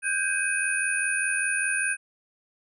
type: tone cluster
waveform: sine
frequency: 1532 / 1617 / 2520 / 9480 Hz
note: G6 / G#6 / D#7 / D9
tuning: -40 / -47 / +21 / +15 cents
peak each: -29 dBFS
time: 0.02-1.97 s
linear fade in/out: 50 ms
effects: none